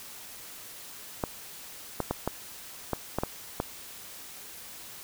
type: clicks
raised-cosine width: 1 ms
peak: -13 dBFS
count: 8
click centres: 1.238 / 2.003 / 2.11 / 2.276 / 2.933 / 3.186 / 3.235 / 3.601 s
effects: white hiss -45 dBFS RMS until 5.03 s

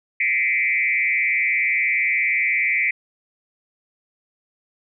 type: tone with frequency modulation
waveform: sine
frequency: 2193 Hz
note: C#7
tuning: 19 cents flat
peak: -17 dBFS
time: 0.2-2.91 s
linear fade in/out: 5 ms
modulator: 131 Hz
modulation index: 1.7
effects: none

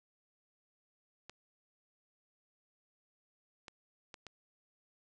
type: clicks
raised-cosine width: 0.2 ms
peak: -30 dBFS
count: 4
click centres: 1.296 / 3.682 / 4.142 / 4.267 s
effects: resampled to 22050 Hz + 11-bit

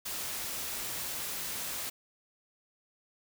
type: noise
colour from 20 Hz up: white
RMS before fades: -37 dBFS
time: 0.05-1.9 s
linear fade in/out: 10 ms
effects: none

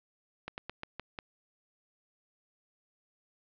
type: slowing click train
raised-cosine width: 0.3 ms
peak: -22 dBFS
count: 6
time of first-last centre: 0.48-1.188 s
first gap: 99 ms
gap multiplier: 1.18
effects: low-pass 4000 Hz 12 dB/octave

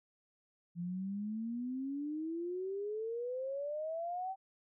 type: exponential sweep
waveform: sine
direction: up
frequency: 169.6 to 778 Hz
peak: -36 dBFS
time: 0.75-4.36 s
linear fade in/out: 50 ms
effects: none

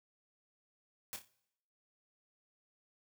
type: noise with echo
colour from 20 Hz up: white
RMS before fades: -42 dBFS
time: 1.13-1.16 s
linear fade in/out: 0 ms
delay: 29 ms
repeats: 4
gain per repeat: -8 dB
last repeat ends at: 1.276 s
effects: noise-tail reverb RT60 0.8 s tail -21 dB re dry + high-pass 80 Hz 12 dB/octave

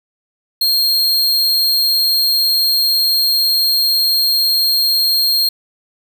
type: tone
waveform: 45% pulse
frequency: 4226 Hz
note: C8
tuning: 16 cents sharp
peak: -11 dBFS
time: 0.61-5.49 s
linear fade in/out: 5 ms
effects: none

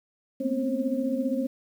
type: tone cluster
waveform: sine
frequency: 220.6 / 237.2 / 254.5 / 269.5 / 536 Hz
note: A3 / A#3 / C4 / C#4 / C5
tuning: +5 / +30 / -48 / -49 / +42 cents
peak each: -37 / -34 / -28 / -30 / -31 dBFS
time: 0.4-1.47 s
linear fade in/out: 10 ms
effects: 9-bit

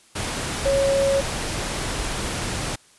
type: tone in noise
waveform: sine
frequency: 550 Hz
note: C#5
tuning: 14 cents flat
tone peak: -17 dBFS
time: 0.65-1.21 s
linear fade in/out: 10 ms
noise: pink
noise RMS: -27 dBFS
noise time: 0.15-2.76 s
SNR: +7 dB
effects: white hiss -54 dBFS RMS until 2.98 s + resampled to 24000 Hz

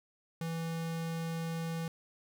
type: tone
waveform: square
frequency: 164.81 Hz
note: E3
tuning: in tune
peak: -35 dBFS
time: 0.41-1.88 s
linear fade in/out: 2 ms
effects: 12-bit

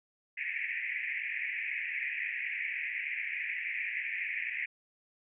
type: band-pass noise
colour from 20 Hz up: white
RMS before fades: -36 dBFS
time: 0.37-4.66 s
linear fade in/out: 10 ms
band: 1800 to 2500 Hz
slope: 96 dB/octave
effects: none

